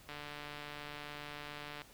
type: click train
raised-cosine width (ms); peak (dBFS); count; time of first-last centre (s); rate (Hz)
0.3; -29; 255; 0.09-1.818; 147
effects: pink hiss -59 dBFS RMS until 1.93 s